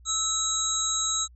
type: tone cluster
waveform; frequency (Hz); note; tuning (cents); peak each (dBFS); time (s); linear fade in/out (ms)
sine; 1306 / 3876 / 6620 / 7620; E6 / B7 / G#8 / A#8; -17 / -33 / -6 / +37; -34 / -29 / -29 / -29; 0.05-1.28; 50
effects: added 60 Hz sine -49 dBFS peak until 1.35 s